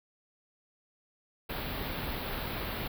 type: band-stop noise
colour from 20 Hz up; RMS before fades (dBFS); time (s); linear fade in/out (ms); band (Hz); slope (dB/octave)
pink; -36; 1.49-2.88; 10; 4400 to 12000; 48
effects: none